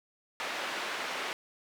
white band-pass noise, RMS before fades -36 dBFS, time 0.4-1.33 s, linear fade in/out 0 ms, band 380 to 2500 Hz, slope 12 dB/octave, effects none

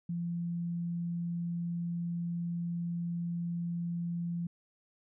sine tone, 171.4 Hz, F3, 32 cents flat, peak -32 dBFS, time 0.09-4.47 s, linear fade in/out 5 ms, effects none

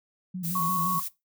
sine tone with vibrato, 175.7 Hz, F3, 11 cents sharp, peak -30 dBFS, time 0.34-0.99 s, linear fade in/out 10 ms, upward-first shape square, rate 5.8 Hz, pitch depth 72 cents each way
violet noise, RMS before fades -33 dBFS, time 0.43-1.09 s, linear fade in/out 20 ms
sine tone, 1108.7 Hz, C#6, in tune, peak -25 dBFS, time 0.55-1 s, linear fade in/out 5 ms
effects noise-tail reverb RT60 0.2 s tail -18 dB re dry

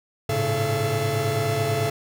45% pulse tone cluster, 104.2 / 113.3 / 138.2 / 434.1 / 679 Hz, G#2 / A#2 / C#3 / A4 / F5, +6 / -49 / -5 / -23 / -49 cents, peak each -29 / -29 / -28 / -27 / -28 dBFS, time 0.29-1.9 s, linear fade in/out 5 ms, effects none

